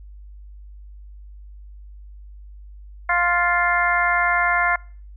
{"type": "harmonic tone", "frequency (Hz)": 350, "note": "F4", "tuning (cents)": 4, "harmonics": [2, 3, 4, 5, 6], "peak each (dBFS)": [-23, -23, -23, -23, -23], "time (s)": [3.09, 4.76], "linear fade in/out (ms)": 5, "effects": ["noise-tail reverb RT60 0.5 s tail -26 dB re dry", "added 50 Hz sine -38 dBFS peak until 5.16 s"]}